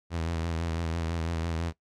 sawtooth tone with vibrato, 82.9 Hz, E2, 10 cents sharp, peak -25 dBFS, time 0.1-1.73 s, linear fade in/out 50 ms, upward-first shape sine, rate 6 Hz, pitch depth 48 cents each way, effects noise-tail reverb RT60 0.1 s tail -18 dB re dry + low-pass 7000 Hz 12 dB/octave

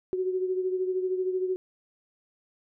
sine beating tone pair, 370 / 383 Hz, F#4 / G4, 0 / -40 cents, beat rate 13 Hz, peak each -26 / -34 dBFS, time 0.13-1.56 s, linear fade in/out 0 ms, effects none

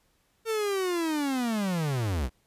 45% pulse linear sweep, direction down, 455.2 to 55 Hz, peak -26 dBFS, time 0.45-2.3 s, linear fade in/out 50 ms, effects pink hiss -69 dBFS RMS until 2.46 s + resampled to 32000 Hz

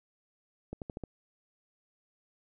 accelerating click train, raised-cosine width 2 ms, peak -25 dBFS, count 5, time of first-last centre 0.73-1.037 s, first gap 88 ms, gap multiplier 0.91, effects none

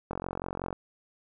click train, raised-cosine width 1 ms, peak -19 dBFS, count 29, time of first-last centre 0.11-0.728 s, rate 45.3 Hz, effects none

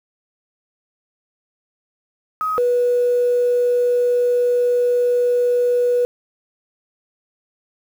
sine tone pair in turn, 1264 / 488.2 Hz, D#6 / B4, +27 / -20 cents, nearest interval octave + major third, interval 1647 cents, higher first, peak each -18 / -13 dBFS, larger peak second, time 2.41-2.58 / 2.58-6.05 s, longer second, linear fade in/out 0 ms, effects tanh soft clip ceiling -9 dBFS + 7-bit

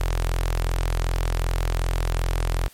sawtooth tone with notch filter, 42.64 Hz, F1, 41 cents flat, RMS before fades -23 dBFS, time 0-2.68 s, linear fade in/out 0 ms, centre 220 Hz, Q 0.64, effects white hiss -51 dBFS RMS until 2.73 s + MP3 64 kbps

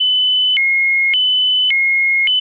sine tone with vibrato, 2547 Hz, D#7, 40 cents sharp, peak -11 dBFS, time 0-2.4 s, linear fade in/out 10 ms, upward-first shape square, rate 0.88 Hz, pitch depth 290 cents each way, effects none

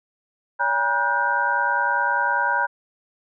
sine tone cluster, 569 / 812 / 957 / 1450 / 1560 Hz, C#5 / G#5 / A#5 / F#6 / G6, +45 / -39 / +45 / -35 / -9 cents, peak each -31 / -28 / -22 / -25 / -24 dBFS, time 0.59-2.67 s, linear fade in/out 20 ms, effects none

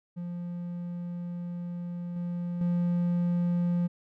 triangle tone with level steps, 174.61 Hz, F3, in tune, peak -31 / -28 / -22 dBFS, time 0.16-3.88 s, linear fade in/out 20 ms, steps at 2.16 / 2.61 s, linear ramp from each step 2 ms, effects none

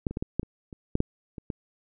clicks, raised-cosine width 3 ms, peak -13 / -22 / -17 / -16 / -12 / -24 / -28 / -11 / -10 / -25 / -18 dBFS, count 11, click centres 0.068 / 0.11 / 0.171 / 0.225 / 0.396 / 0.431 / 0.728 / 0.954 / 1.004 / 1.382 / 1.502 s, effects none

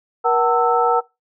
sine tone cluster, 477.3 / 751 / 901 / 1315 Hz, A#4 / F#5 / A5 / E6, +41 / +26 / +41 / -5 cents, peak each -19 dBFS, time 0.24-1.01 s, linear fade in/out 20 ms, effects noise-tail reverb RT60 0.2 s tail -19 dB re dry

